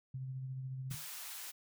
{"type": "tone with tremolo", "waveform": "sine", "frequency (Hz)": 131.1, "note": "C3", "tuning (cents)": 4, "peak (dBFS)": -38, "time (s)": [0.14, 0.95], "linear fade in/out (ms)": 5, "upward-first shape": "sine", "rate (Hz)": 14, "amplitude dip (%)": 30}
{"type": "high-pass noise", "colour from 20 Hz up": "white", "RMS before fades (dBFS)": -46, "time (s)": [0.9, 1.52], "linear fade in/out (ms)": 20, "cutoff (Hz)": 910, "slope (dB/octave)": 12}
{"type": "tone with exponential decay", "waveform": "sine", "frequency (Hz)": 150.8, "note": "D3", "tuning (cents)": 46, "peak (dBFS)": -38, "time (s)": [0.91, 1.09], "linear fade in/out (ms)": 0, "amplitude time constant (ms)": 38}
{"effects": []}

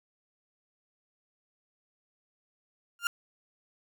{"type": "tone with exponential growth", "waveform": "30% pulse", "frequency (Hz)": 1400, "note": "F6", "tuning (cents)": 4, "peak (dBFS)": -19, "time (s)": [2.99, 3.07], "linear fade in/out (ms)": 1, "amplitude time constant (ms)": 17, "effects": []}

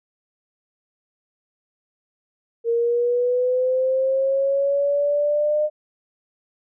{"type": "linear sweep", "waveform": "sine", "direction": "up", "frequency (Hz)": [462.1, 608], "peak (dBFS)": -17, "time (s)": [2.64, 5.7], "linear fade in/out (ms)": 50, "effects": []}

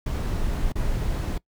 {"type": "noise with dropouts", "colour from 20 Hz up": "brown", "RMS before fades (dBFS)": -25, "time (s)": [0.06, 1.38], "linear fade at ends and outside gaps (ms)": 5, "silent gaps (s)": [0.722, 0.755], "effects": ["noise-tail reverb RT60 0.1 s tail -22 dB re dry"]}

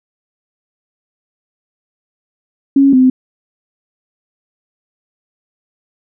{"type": "tone pair in turn", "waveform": "sine", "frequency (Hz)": [275.4, 257.5], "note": ["C#4", "C4"], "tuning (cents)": [-11, -28], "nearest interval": "minor second", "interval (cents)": 117, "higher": "first", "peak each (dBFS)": -5, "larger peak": "neither", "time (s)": [[2.76, 2.93], [2.93, 3.1]], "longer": "neither", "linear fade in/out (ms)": 5, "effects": []}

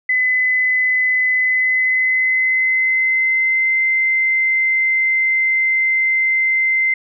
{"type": "tone with pitch glide", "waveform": "sine", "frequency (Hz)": [2016, 2076], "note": ["B6", "C7"], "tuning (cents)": [35, -14], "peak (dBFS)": -13, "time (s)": [0.09, 6.94], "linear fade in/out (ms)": 5, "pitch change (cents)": 51, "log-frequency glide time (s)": [1.34, 3.82], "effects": []}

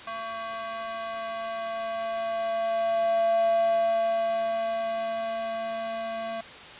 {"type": "tone with high-pass filter sweep", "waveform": "square", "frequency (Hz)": 225.4, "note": "A3", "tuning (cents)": 42, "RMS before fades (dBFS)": -28, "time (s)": [0.07, 6.41], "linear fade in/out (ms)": 5, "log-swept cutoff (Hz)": [910, 520], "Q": 9, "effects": ["white hiss -43 dBFS RMS until 6.79 s", "resampled to 8000 Hz"]}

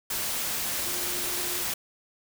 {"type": "tone in noise", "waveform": "sine", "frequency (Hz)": 355.1, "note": "F4", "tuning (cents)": 29, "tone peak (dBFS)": -41, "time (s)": [0.86, 1.63], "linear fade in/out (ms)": 5, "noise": "white", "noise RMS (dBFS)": -30, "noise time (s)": [0.1, 1.74], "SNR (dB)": -14, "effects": []}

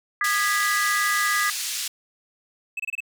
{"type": "chord", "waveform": "sine", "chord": "G# minor", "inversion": "second", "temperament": "equal with one note detuned", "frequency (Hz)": [1218.9, 1661.2, 1975.5], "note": ["D#6", "G#6", "B6"], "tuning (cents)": [-36, 0, 0], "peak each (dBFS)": -25, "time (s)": [0.21, 1.5], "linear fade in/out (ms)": 2}
{"type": "band-pass noise", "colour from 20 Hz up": "white", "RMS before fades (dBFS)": -29, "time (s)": [0.24, 1.88], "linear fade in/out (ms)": 5, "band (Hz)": [2600, 8400], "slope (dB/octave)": 12}
{"type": "tone bursts", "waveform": "triangle", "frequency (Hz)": 2604, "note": "E7", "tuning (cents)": -22, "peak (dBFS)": -24, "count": 5, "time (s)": [2.77, 3.005], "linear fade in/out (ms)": 5, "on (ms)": 27, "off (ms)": 25}
{"effects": []}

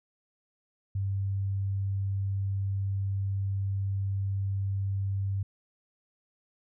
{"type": "tone", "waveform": "sine", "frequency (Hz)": 98, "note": "G2", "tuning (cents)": 0, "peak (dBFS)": -27, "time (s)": [0.95, 5.43], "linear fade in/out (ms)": 5, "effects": []}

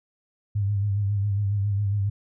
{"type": "tone with vibrato", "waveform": "sine", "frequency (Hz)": 101.1, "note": "G#2", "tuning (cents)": -46, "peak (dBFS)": -21, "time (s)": [0.55, 2.1], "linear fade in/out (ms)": 10, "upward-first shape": "sine", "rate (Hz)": 7.3, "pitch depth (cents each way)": 53, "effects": []}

